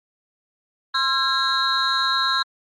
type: tone cluster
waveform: sine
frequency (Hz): 1054 / 1352 / 1628 / 3835 / 4131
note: C6 / E6 / G#6 / A#7 / C8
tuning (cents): +12 / +43 / -35 / +48 / -23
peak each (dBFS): -24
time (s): 0.94-2.43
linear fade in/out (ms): 10
effects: tanh soft clip ceiling -11 dBFS + Opus 48 kbps